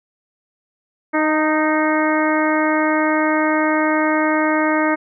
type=harmonic tone with a mistuned harmonic; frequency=309.9 Hz; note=D#4; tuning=7 cents flat; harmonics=1 / 2 / 3 / 4 / 5 / 6 / 7; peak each=-18 / -21 / -23 / -24 / -25 / -26 / -26 dBFS; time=1.13-4.96 s; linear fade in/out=20 ms; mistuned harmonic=3; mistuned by=-21 cents; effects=none